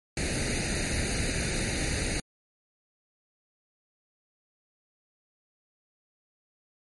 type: noise with comb filter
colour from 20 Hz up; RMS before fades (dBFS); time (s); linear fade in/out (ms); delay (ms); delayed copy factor
pink; -29; 0.17-2.2; 2; 0.46; +0.85
effects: MP3 48 kbps